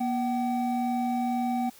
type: tone pair together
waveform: triangle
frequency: 240 / 762 Hz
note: B3 / G5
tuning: -49 / -49 cents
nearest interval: octave + minor sixth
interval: 2000 cents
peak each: -25 / -27 dBFS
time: 0-1.7 s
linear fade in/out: 10 ms
effects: white hiss -53 dBFS RMS until 1.79 s